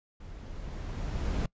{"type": "noise with level ramp", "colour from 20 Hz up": "brown", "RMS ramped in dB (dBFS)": [-46, -28], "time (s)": [0.2, 1.46], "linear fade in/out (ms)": 5, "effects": ["noise-tail reverb RT60 0.1 s tail -23 dB re dry", "resampled to 16000 Hz"]}